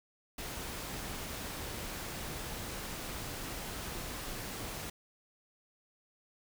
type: noise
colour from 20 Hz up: pink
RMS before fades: -41 dBFS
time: 0.38-4.9 s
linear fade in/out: 5 ms
effects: none